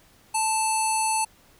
square tone with low-pass filter, 880 Hz, A5, in tune, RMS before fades -24 dBFS, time 0.34-1.25 s, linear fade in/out 10 ms, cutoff 9300 Hz, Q 8.7, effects pink hiss -57 dBFS RMS until 1.59 s

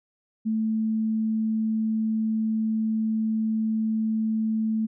sine tone, 220 Hz, A3, in tune, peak -22 dBFS, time 0.45-4.87 s, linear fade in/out 20 ms, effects none

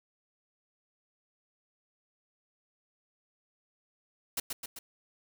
white noise with echo, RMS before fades -32 dBFS, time 4.37-4.4 s, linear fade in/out 5 ms, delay 130 ms, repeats 3, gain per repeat -4 dB, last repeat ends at 4.79 s, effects none

